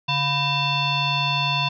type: tone with frequency modulation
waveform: sine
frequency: 1841 Hz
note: A#6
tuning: 22 cents flat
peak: -19 dBFS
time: 0.08-1.69 s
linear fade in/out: 10 ms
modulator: 849 Hz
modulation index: 2.5
effects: none